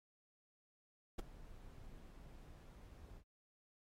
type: noise with ADSR envelope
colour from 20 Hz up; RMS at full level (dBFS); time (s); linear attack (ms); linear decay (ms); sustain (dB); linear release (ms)
brown; -35; 1.18-3.24; 13; 11; -21; 74
effects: AAC 48 kbps